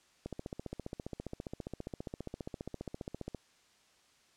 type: click train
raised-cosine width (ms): 2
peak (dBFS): -26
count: 47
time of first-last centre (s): 0.26-3.347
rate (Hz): 14.9
effects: white hiss -67 dBFS RMS until 4.36 s + low-pass 7000 Hz 12 dB/octave